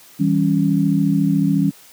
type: chord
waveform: sine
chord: C# diminished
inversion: first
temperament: equal with one note detuned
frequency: 161.89 / 196 / 277.2 Hz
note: E3 / G3 / C#4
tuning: -31 / 0 / 0 cents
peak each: -18 dBFS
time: 0.19-1.71 s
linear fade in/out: 20 ms
effects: white hiss -46 dBFS RMS until 1.92 s + high-pass 80 Hz 12 dB/octave